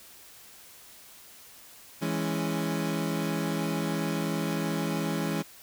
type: chord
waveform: 30% pulse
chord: C# minor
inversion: first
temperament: equal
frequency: 164.81 / 207.7 / 277.2 Hz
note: E3 / G#3 / C#4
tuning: 0 / 0 / 0 cents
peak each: -28 / -30 / -31 dBFS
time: 2.01-5.43 s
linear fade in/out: 20 ms
effects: white hiss -51 dBFS RMS until 5.62 s